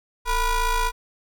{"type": "ring-modulated tone", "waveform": "40% pulse", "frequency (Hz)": 480, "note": "B4", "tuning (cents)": -49, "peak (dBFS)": -16, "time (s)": [0.25, 0.92], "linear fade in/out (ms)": 50, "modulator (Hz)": 508, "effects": []}